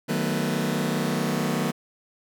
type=chord; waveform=sawtooth; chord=B dominant seventh; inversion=first; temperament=just; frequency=154.34 / 185.21 / 222.2 / 246.9 Hz; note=D#3 / F#3 / A3 / B3; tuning=-14 / +2 / +17 / 0 cents; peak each=-25 dBFS; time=0.08-1.72 s; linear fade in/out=20 ms; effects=none